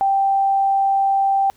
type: tone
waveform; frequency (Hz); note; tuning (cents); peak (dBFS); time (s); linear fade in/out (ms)
sine; 784; G5; 0; -14; 0.01-1.5; 0
effects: pink hiss -56 dBFS RMS until 1.56 s